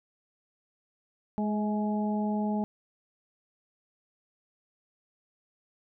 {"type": "harmonic tone with a mistuned harmonic", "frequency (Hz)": 210, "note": "G#3", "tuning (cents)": 19, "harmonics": [1, 2, 3, 4], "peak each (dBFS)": [-27, -38, -38, -36], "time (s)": [1.38, 2.64], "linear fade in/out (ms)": 0, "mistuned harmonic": 3, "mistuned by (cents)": 28, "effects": []}